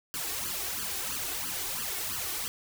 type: noise with flanger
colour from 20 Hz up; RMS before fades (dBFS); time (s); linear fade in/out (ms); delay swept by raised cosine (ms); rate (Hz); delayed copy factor
white; -34; 0.14-2.48; 0; 0.65 to 2.75; 3; +1
effects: none